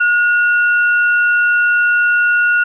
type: tone pair together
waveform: sine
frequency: 1443 / 2724 Hz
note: F#6 / F7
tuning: -44 / -44 cents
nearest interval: major seventh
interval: 1100 cents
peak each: -10 / -22 dBFS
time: 0-2.64 s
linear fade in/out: 10 ms
effects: none